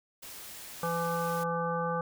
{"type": "noise", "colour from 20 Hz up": "white", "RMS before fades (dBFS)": -45, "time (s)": [0.22, 1.44], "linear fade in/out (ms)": 10}
{"type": "harmonic tone", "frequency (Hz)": 168.4, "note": "E3", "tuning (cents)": 37, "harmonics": [1, 3, 5, 7, 9], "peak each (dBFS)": [-35, -33, -36, -34, -41], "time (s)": [0.83, 2.01], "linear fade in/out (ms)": 2}
{"effects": []}